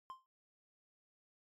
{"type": "tone with exponential decay", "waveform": "triangle", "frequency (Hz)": 1046.5, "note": "C6", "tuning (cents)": 0, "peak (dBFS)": -40, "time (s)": [0.1, 0.26], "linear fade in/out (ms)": 0, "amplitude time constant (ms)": 33, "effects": ["MP3 64 kbps"]}